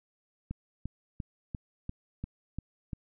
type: click train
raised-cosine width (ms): 5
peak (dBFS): -23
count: 8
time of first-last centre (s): 0.51-2.932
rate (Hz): 2.89
effects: none